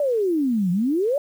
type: exponential two-way sweep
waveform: sine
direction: down then up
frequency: 601 to 170.8 to 601 Hz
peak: -18 dBFS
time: 0-1.18 s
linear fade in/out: 2 ms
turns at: 0.71 s
effects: 8-bit